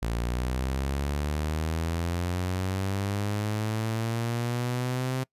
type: linear sweep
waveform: sawtooth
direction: up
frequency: 56.1 to 130.81 Hz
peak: -23 dBFS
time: 0.02-5.24 s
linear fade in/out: 10 ms
effects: noise-tail reverb RT60 0.1 s tail -24 dB re dry + resampled to 32000 Hz